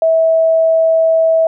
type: tone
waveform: sine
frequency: 650 Hz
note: E5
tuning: 24 cents flat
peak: -8 dBFS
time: 0.02-1.47 s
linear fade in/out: 2 ms
effects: none